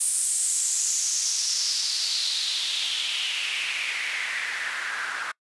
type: noise with band-pass filter sweep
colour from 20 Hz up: white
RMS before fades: -27 dBFS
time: 0-5.32 s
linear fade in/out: 10 ms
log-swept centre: 9400 to 1400 Hz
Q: 4.1
effects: noise-tail reverb RT60 0.1 s tail -26 dB re dry + resampled to 24000 Hz